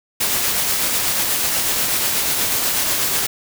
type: noise with tremolo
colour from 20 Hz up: white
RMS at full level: -18 dBFS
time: 0.2-3.27 s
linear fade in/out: 10 ms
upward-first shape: triangle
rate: 8.2 Hz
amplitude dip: 30%
effects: none